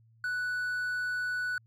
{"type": "tone", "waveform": "triangle", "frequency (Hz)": 1482, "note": "F#6", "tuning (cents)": 2, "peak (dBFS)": -28, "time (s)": [0.24, 1.58], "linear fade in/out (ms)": 2, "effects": ["added 113 Hz sine -59 dBFS peak until 1.66 s"]}